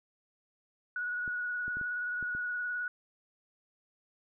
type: tone with vibrato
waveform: sine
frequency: 1462 Hz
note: F#6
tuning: 21 cents flat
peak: -32 dBFS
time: 0.96-2.88 s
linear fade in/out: 2 ms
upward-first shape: sine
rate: 19 Hz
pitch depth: 20 cents each way
type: clicks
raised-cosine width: 3 ms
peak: -34 dBFS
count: 6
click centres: 1.278 / 1.68 / 1.77 / 1.813 / 2.227 / 2.35 s
effects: none